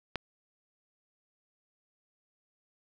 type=click; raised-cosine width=0.3 ms; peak=-16 dBFS; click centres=0.157 s; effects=none